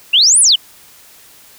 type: exponential two-way sweep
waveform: sine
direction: up then down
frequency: 2637 to 10548 to 2810 Hz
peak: -6 dBFS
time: 0.13-0.56 s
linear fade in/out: 10 ms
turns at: 0.4 s
effects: white hiss -43 dBFS RMS until 1.58 s